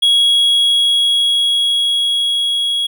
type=tone with level ramp; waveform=triangle; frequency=3322 Hz; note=G#7; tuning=in tune; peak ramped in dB=-7 to -13 dBFS; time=0.02-2.87 s; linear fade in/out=10 ms; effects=none